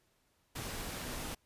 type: tone in noise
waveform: sine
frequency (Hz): 246.9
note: B3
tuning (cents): 0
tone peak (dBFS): -50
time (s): 1-1.26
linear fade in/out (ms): 10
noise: pink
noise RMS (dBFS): -41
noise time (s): 0.55-1.35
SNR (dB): -12
effects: pink hiss -74 dBFS RMS until 1.45 s + resampled to 32000 Hz